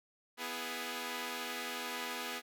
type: chord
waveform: 5% pulse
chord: E major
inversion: second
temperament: equal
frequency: 246.9 / 329.6 / 415.3 Hz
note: B3 / E4 / G#4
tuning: 0 / 0 / 0 cents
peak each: -30 / -34 / -31 dBFS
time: 0.37-2.42 s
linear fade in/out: 50 ms
effects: none